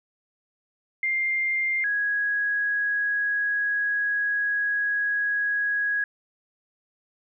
sine tone pair in turn, 2104 / 1660.4 Hz, C7 / G#6, +9 / -1 cents, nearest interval major third, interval 410 cents, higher first, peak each -22 dBFS, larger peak neither, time 1.03-1.84 / 1.84-6.04 s, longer second, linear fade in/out 2 ms, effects none

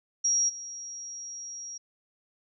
sine tone with level steps, 5660 Hz, F8, 22 cents sharp, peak -22 / -37 dBFS, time 0.24-1.78 s, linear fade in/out 10 ms, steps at 0.48 s, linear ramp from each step 20 ms, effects none

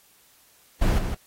brown noise with echo, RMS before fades -20 dBFS, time 0.81-0.99 s, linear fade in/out 10 ms, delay 160 ms, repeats 1, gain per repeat -7 dB, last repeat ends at 1.15 s, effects white hiss -58 dBFS RMS until 1.26 s + AAC 48 kbps

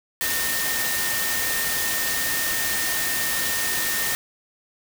sine tone in noise, 1828 Hz, A#6, 34 cents flat, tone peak -28 dBFS, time 0.21-4.15 s, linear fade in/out 0 ms, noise white, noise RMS -25 dBFS, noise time 0.21-4.15 s, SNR -6 dB, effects none

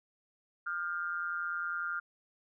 sine tone with amplitude modulation, 1396 Hz, F6, 1 cent flat, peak -29 dBFS, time 0.66-2 s, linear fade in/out 10 ms, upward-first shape sine, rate 170 Hz, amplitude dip 85%, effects none

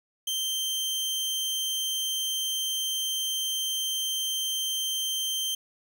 sawtooth tone, 3136 Hz, G7, in tune, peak -24 dBFS, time 0.27-5.55 s, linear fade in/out 5 ms, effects none

